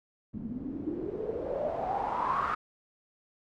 white noise with low-pass filter sweep, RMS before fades -33 dBFS, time 0.33-2.55 s, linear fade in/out 10 ms, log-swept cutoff 200 to 1300 Hz, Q 9.1, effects none

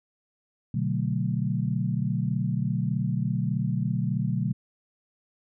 sine chord, B minor seventh, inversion none, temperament equal, 123.47 / 146.83 / 185 / 220 Hz, B2 / D3 / F#3 / A3, 0 / 0 / 0 / 0 cents, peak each -28 / -29 / -29 / -33 dBFS, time 0.74-4.53 s, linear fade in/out 5 ms, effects none

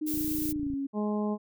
sine tone with pitch glide, 306.1 to 275.9 Hz, D#4 to C#4, -28 to -8 cents, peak -29 dBFS, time 0.01-0.87 s, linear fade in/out 10 ms, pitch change -180 cents, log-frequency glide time 0.51-0.73 s
violet noise, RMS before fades -35 dBFS, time 0.06-0.53 s, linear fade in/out 20 ms
click train, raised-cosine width 5 ms, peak -29 dBFS, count 18, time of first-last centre 0.14-0.736 s, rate 28.5 Hz
harmonic tone, 209.8 Hz, G#3, 18 cents sharp, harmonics 1 / 2 / 3 / 4 / 5, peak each -28 / -34 / -38 / -40 / -42 dBFS, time 0.93-1.38 s, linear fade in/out 50 ms
effects none

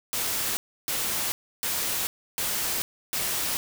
white noise bursts, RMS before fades -28 dBFS, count 5, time 0.13-3.57 s, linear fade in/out 0 ms, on 440 ms, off 310 ms, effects none

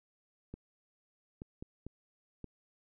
clicks, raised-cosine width 3 ms, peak -30 dBFS, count 5, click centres 0.54 / 1.419 / 1.625 / 1.866 / 2.443 s, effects none

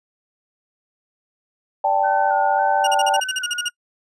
sine chord, D suspended fourth, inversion none, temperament equal with one note detuned, 583.6 / 784 / 880 Hz, D5 / G5 / A5, -11 / 0 / 0 cents, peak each -23 / -18 / -20 dBFS, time 1.84-3.2 s, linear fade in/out 5 ms
sine tone with vibrato, 1480 Hz, F#6, in tune, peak -26 dBFS, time 2.03-3.7 s, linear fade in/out 20 ms, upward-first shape square, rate 1.8 Hz, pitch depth 42 cents each way
sawtooth tone bursts, 2850 Hz, F7, 34 cents sharp, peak -17 dBFS, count 12, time 2.84-3.685 s, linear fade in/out 5 ms, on 31 ms, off 43 ms
effects noise-tail reverb RT60 0.1 s tail -26 dB re dry + resampled to 24000 Hz

